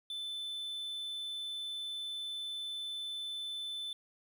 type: tone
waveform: triangle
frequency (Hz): 3520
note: A7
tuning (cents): 0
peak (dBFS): -36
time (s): 0.1-3.93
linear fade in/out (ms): 2
effects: 11-bit